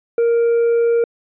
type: tone with hard clipping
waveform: sine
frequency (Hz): 467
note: A#4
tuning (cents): +3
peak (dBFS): -13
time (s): 0.18-1.04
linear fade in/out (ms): 2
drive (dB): 2
effects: resampled to 8000 Hz